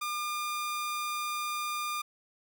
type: tone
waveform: sawtooth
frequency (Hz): 1205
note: D6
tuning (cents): +44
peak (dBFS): -28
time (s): 0.01-2.02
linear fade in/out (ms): 10
effects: none